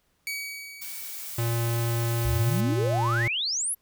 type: tone with exponential decay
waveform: sawtooth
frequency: 2266 Hz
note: C#7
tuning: 37 cents sharp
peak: -25 dBFS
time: 0.27-1.79 s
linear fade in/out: 1 ms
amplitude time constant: 330 ms
type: noise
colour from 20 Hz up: blue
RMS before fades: -37 dBFS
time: 0.81-2.61 s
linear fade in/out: 10 ms
type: tone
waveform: square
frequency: 116.54 Hz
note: A#2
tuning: in tune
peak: -25 dBFS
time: 1.38-3.28 s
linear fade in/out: 5 ms
type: exponential sweep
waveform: sine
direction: up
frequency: 55.9 to 11840 Hz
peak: -25 dBFS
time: 2.24-3.75 s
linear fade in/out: 20 ms
effects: pink hiss -70 dBFS RMS until 3.81 s